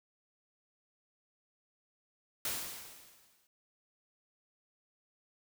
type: noise with exponential decay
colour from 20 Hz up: white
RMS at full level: -34 dBFS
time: 2.45-3.47 s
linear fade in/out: 2 ms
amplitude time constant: 220 ms
effects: none